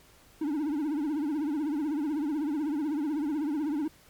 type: tone with vibrato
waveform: triangle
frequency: 298 Hz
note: D4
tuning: 25 cents sharp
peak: -25 dBFS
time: 0.41-3.88 s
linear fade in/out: 5 ms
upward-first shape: triangle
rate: 16 Hz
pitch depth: 160 cents each way
effects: pink hiss -58 dBFS RMS until 4.09 s + MP3 96 kbps